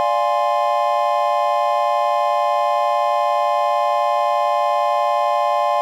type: chord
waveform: triangle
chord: D half-diminished seventh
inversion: none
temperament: equal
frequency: 587.3 / 698.5 / 830.6 / 1046.5 Hz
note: D5 / F5 / Ab5 / C6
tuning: 0 / 0 / 0 / 0 cents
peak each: -19 dBFS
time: 0-5.81 s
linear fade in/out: 0 ms
effects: none